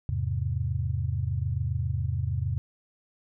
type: chord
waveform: sine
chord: E augmented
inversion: none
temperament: equal with one note detuned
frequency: 82.88 / 103.83 / 130.81 Hz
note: E2 / G#2 / B#2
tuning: +10 / 0 / 0 cents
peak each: -30 dBFS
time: 0.09-2.58 s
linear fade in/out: 0 ms
effects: none